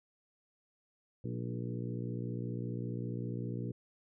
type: harmonic tone with a mistuned harmonic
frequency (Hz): 60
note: B1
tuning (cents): -49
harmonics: 2 / 3 / 4 / 5 / 6 / 7 / 8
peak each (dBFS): -38 / -42 / -44 / -46 / -48 / -49 / -50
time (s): 1.24-3.72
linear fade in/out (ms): 5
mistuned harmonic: 6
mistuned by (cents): -25
effects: none